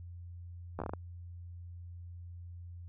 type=slowing click train; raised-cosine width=1 ms; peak=-23 dBFS; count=7; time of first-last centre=0.79-0.936 s; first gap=12 ms; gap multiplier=1.28; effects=added 87 Hz sine -44 dBFS peak until 2.88 s